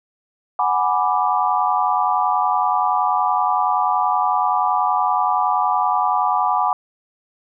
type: chord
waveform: sine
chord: G# half-diminished seventh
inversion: third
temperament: equal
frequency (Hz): 740 / 830.6 / 987.8 / 1174.7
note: F#5 / G#5 / B5 / D6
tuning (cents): 0 / 0 / 0 / 0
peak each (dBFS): -21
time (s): 0.59-6.73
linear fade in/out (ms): 2
effects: none